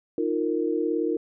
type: chord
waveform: sine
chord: Eb suspended second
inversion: none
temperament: equal with one note detuned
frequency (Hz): 311.1 / 349.2 / 461.1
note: Eb4 / F4 / Bb4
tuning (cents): 0 / 0 / -19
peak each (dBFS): -27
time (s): 0.18-1.17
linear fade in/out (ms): 2
effects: none